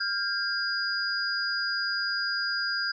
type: tone cluster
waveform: sine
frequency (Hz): 1400 / 1599 / 4890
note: F6 / G6 / D#8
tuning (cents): +4 / +34 / -31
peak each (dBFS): -33 / -30 / -30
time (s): 0-2.92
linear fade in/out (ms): 10
effects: none